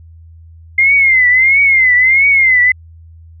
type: tone with vibrato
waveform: sine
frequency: 2100 Hz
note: C7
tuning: 6 cents sharp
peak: -6 dBFS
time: 0.78-2.72 s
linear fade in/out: 5 ms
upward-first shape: triangle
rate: 1.5 Hz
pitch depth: 130 cents each way
effects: added 82 Hz sine -35 dBFS peak until 3.4 s